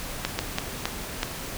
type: slowing click train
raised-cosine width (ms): 0.2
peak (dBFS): -7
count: 5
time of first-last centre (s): 0.25-1.231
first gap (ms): 140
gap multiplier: 1.39
effects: pink hiss -35 dBFS RMS until 1.57 s